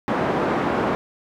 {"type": "band-pass noise", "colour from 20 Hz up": "pink", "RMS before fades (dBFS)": -22, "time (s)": [0.08, 0.95], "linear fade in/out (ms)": 0, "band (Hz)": [220, 1200], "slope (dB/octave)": 12, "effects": []}